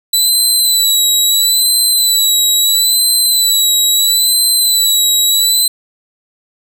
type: tone with vibrato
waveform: 20% pulse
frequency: 3965 Hz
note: B7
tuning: 6 cents sharp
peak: -3 dBFS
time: 0.13-5.68 s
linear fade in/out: 5 ms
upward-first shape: sine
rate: 0.75 Hz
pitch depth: 50 cents each way
effects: none